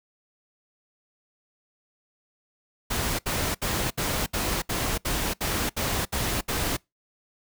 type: noise bursts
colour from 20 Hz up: pink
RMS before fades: -27 dBFS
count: 11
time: 2.9-6.77 s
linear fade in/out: 10 ms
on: 290 ms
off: 68 ms
effects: noise-tail reverb RT60 0.2 s tail -25 dB re dry